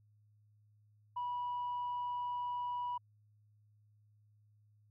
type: tone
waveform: sine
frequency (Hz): 977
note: B5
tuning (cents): -19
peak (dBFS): -34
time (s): 1.16-2.98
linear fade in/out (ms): 10
effects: tanh soft clip ceiling -33 dBFS + added 105 Hz sine -65 dBFS peak until 4.9 s